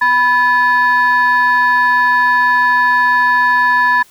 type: tone pair together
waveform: sine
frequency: 987.8 / 1726.1 Hz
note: B5 / A6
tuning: 0 / -34 cents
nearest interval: minor seventh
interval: 966 cents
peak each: -10 dBFS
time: 0.01-4.03 s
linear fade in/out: 10 ms
effects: tanh soft clip ceiling -5 dBFS + white hiss -47 dBFS RMS until 4.1 s